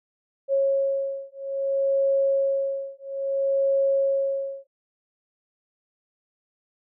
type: beating tone pair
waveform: sine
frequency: 547 / 547.6 Hz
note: C#5 / C#5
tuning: -23 / -21 cents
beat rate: 0.6 Hz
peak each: -24 dBFS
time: 0.48-4.67 s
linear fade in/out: 50 ms
effects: none